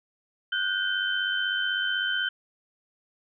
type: tone cluster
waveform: sine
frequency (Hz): 1461 / 1557 / 3083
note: F#6 / G6 / G7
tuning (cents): -22 / -12 / -29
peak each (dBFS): -29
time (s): 0.52-2.29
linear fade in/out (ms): 5
effects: none